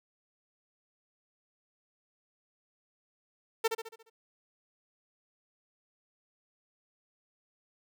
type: tone with echo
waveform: sawtooth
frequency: 451.1 Hz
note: A4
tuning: 43 cents sharp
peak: -20 dBFS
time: 3.64-3.68 s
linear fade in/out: 10 ms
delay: 70 ms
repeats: 6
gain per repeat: -6 dB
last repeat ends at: 4.1 s
effects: none